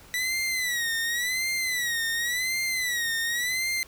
sawtooth tone with vibrato, 1961 Hz, B6, 13 cents flat, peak -22 dBFS, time 0.14-3.83 s, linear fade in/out 0 ms, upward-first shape sine, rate 0.91 Hz, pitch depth 120 cents each way, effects pink hiss -51 dBFS RMS until 3.87 s

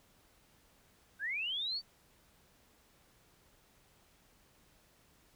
sine linear sweep, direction up, 1503 to 4619 Hz, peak -34 dBFS, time 1.19-1.82 s, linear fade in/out 50 ms, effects pink hiss -67 dBFS RMS until 5.35 s

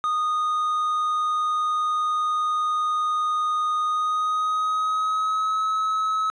triangle tone with pitch glide, 1235 to 1286.7 Hz, D#6 to E6, -13 to -42 cents, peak -19 dBFS, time 0.04-6.3 s, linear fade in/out 0 ms, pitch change +71 cents, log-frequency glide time 3.8-5.64 s, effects resampled to 22050 Hz

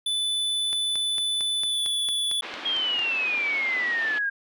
square tone with pitch glide, 3494 to 3444 Hz, A7 to A7, -13 to -38 cents, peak -24 dBFS, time 0.06-2.41 s, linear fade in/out 5 ms, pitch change -25 cents, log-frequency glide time 1.64-1.87 s
click train, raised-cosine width 0.2 ms, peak -19 dBFS, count 11, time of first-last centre 0.73-2.992 s, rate 4.42 Hz
white band-pass noise, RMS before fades -37 dBFS, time 2.42-4.19 s, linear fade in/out 10 ms, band 240 to 3300 Hz, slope 24 dB/octave
sine exponential sweep, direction down, 3285 to 1601 Hz, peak -23 dBFS, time 2.65-4.3 s, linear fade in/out 10 ms
effects none

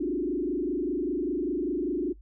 sine tone with frequency modulation, 325 Hz, E4, 24 cents flat, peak -25 dBFS, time 0-2.13 s, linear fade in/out 10 ms, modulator 25.1 Hz, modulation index 2.1, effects noise-tail reverb RT60 0.1 s tail -17 dB re dry + added 50 Hz sine -47 dBFS peak until 2.21 s

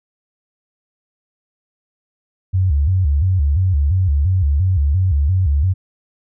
sine tone with vibrato, 81.7 Hz, E2, 15 cents flat, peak -12 dBFS, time 2.53-5.74 s, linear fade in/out 20 ms, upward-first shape square, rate 2.9 Hz, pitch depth 230 cents each way, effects none

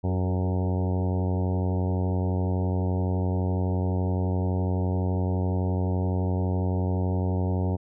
harmonic tone with a mistuned harmonic, 91.8 Hz, F#2, 13 cents flat, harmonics 1 / 2 / 3 / 4 / 5 / 6 / 7 / 8 / 9 / 10, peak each -24 / -30 / -34 / -36 / -38 / -40 / -41 / -42 / -43 / -44 dBFS, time 0.03-7.77 s, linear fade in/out 20 ms, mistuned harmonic 4, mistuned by +26 cents, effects none

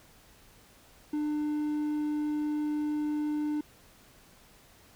triangle tone, 299.5 Hz, D4, 34 cents sharp, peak -26 dBFS, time 1.13-3.61 s, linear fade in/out 5 ms, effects pink hiss -58 dBFS RMS until 4.95 s

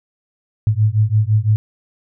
sine beating tone pair, 104.6 / 110.5 Hz, G#2 / A2, +13 / +8 cents, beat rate 5.9 Hz, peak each -15 dBFS, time 0.67-1.56 s, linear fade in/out 0 ms, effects none

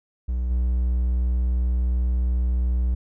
triangle tone with level steps, 61.4 Hz, B1, 9 cents flat, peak -20 / -17 dBFS, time 0.28-2.95 s, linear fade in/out 10 ms, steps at 0.5 s, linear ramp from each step 10 ms, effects none

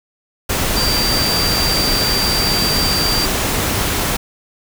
sine tone in noise, 4699 Hz, D8, in tune, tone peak -17 dBFS, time 0.76-3.26 s, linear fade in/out 10 ms, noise pink, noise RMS -18 dBFS, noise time 0.49-4.17 s, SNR -2 dB, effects none

